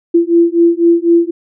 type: beating tone pair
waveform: sine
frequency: 337.3 / 341.3 Hz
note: E4 / F4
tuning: +40 / -40 cents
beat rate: 4 Hz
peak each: -10 dBFS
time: 0.14-1.31 s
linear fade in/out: 10 ms
effects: none